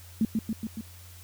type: tone with echo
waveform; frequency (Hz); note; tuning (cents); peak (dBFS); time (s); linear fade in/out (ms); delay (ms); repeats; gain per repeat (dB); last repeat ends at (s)
sine; 220.3; A3; +2; -20; 0.21-0.25; 2; 140; 4; -3; 0.81
effects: added 88 Hz sine -47 dBFS peak until 1.23 s + white hiss -52 dBFS RMS until 1.23 s